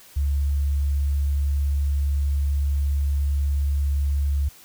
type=tone; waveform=sine; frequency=70.8 Hz; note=C#2; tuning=37 cents sharp; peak=-19 dBFS; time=0.16-4.49 s; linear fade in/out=10 ms; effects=white hiss -49 dBFS RMS until 4.64 s